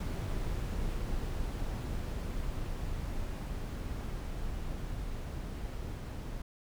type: noise with level ramp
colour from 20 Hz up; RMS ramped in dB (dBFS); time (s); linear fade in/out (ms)
brown; -34 to -39; 0-6.42; 5
effects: none